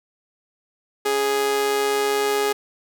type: tone with amplitude modulation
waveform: sawtooth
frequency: 415.3 Hz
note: G#4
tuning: in tune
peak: -13 dBFS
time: 1.05-2.53 s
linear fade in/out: 10 ms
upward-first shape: sine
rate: 136 Hz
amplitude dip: 45%
effects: none